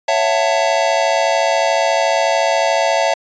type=chord; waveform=square; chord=F# minor seventh; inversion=second; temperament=just; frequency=555 / 666 / 740 / 888 Hz; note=C#5 / E5 / F#5 / A5; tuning=+2 / +18 / 0 / +16 cents; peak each=-20 / -17 / -23 / -20 dBFS; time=0.08-3.14 s; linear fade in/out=5 ms; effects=resampled to 16000 Hz